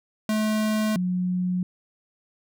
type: tone pair in turn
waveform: square / sine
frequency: 215.5 / 181.21 Hz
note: A3 / F#3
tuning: -36 / -36 cents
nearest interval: minor third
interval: 300 cents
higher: first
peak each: -22 dBFS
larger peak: neither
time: 0.29-0.96 / 0.96-1.63 s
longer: neither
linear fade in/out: 2 ms
effects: none